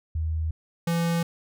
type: tone pair in turn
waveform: sine / square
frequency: 79.6 / 168.67 Hz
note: D#2 / E3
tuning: +40 / +40 cents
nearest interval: octave + minor second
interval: 1300 cents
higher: second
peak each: -24 / -23 dBFS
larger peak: second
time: 0.15-0.51 / 0.87-1.23 s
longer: neither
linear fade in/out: 5 ms
effects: none